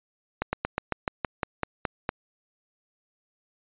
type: slowing click train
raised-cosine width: 0.5 ms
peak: -10 dBFS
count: 11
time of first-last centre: 0.42-2.091 s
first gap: 110 ms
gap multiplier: 1.09
effects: resampled to 8000 Hz